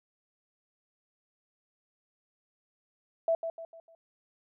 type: tone with echo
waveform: sine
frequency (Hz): 660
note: E5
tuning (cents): +2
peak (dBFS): -23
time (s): 3.28-3.35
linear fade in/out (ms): 2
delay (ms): 150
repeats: 4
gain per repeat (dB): -8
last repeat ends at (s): 3.95
effects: none